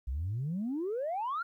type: exponential sweep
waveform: sine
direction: up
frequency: 58.9 to 1439 Hz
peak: -30 dBFS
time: 0.07-1.43 s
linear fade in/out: 10 ms
effects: tanh soft clip ceiling -28 dBFS + 12-bit